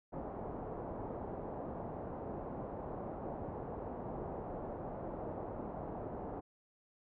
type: low-pass noise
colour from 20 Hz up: white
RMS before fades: -43 dBFS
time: 0.12-6.41 s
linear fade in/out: 20 ms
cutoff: 790 Hz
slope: 24 dB/octave
effects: none